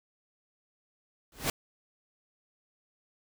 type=noise with exponential growth; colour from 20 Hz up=pink; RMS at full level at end=-24 dBFS; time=1.32-1.5 s; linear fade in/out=2 ms; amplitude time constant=39 ms; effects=none

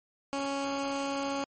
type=tone; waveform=15% pulse; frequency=277.2 Hz; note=C#4; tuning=in tune; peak=-24 dBFS; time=0.33-1.44 s; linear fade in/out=0 ms; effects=MP3 32 kbps

